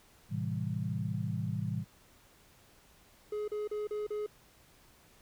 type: chord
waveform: sine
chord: A minor seventh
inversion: none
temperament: equal with one note detuned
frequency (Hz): 110 / 130.81 / 162.26 / 196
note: A2 / C3 / E3 / G3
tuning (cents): 0 / 0 / -27 / 0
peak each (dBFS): -36 / -38 / -37 / -39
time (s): 0.29-1.85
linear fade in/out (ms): 50
type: tone bursts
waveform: triangle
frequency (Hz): 420.7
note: G#4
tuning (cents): +22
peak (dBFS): -31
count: 5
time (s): 3.32-4.264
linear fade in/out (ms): 5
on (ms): 160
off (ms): 36
effects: pink hiss -62 dBFS RMS until 5.21 s